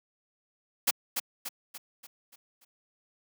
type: noise with echo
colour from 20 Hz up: white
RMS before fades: -24 dBFS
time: 0.87-0.91 s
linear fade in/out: 10 ms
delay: 290 ms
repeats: 6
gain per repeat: -6 dB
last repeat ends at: 2.65 s
effects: high-pass 200 Hz 12 dB/octave